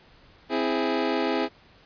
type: chord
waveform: 25% pulse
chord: C augmented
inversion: none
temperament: equal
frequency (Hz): 261.6 / 329.6 / 415.3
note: C4 / E4 / G#4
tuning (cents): 0 / 0 / 0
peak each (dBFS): -24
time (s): 0.49-1.49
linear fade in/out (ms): 50
effects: pink hiss -55 dBFS RMS until 1.85 s + resampled to 11025 Hz